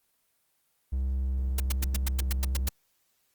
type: tone with vibrato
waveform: triangle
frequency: 65.41 Hz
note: C2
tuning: in tune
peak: -24 dBFS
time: 0.92-2.69 s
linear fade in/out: 10 ms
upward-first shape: triangle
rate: 1.3 Hz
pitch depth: 8 cents each way
type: noise bursts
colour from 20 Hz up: white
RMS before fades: -31 dBFS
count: 10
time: 1.58-2.69 s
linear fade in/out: 5 ms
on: 21 ms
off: 100 ms
effects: white hiss -72 dBFS RMS until 3.34 s + Opus 24 kbps